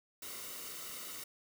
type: noise with comb filter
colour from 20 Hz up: white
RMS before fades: -45 dBFS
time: 0.22-1.24 s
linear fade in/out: 5 ms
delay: 1.2 ms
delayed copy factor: -0.6
effects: none